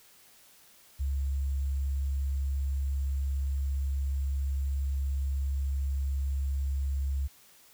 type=tone with sample-and-hold; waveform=sine; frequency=68.6 Hz; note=C#2; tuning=17 cents flat; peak=-27 dBFS; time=0.99-7.28 s; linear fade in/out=20 ms; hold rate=7350 Hz; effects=white hiss -58 dBFS RMS until 7.73 s